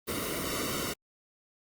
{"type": "noise with comb filter", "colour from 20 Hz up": "pink", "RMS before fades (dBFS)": -33, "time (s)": [0.07, 0.94], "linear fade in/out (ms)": 20, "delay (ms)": 1.2, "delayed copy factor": -0.9, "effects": ["Opus 32 kbps"]}